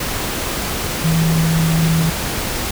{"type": "tone in noise", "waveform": "sine", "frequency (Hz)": 162.3, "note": "E3", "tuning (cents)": -27, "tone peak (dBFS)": -13, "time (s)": [1.04, 2.1], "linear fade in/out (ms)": 5, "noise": "pink", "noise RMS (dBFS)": -22, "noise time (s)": [0, 2.71], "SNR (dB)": 6, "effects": []}